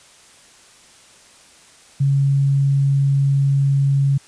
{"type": "tone", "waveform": "sine", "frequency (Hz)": 138.59, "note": "C#3", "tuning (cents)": 0, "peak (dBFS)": -13, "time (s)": [2, 4.18], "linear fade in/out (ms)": 10, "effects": ["white hiss -48 dBFS RMS until 4.27 s", "resampled to 22050 Hz"]}